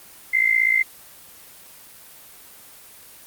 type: tone with amplitude modulation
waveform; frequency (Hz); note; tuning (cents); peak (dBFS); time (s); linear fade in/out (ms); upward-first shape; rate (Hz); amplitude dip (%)
sine; 2079; C7; -12; -12; 0.33-0.83; 10; sine; 56.4; 80
effects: white hiss -45 dBFS RMS until 3.26 s + Opus 24 kbps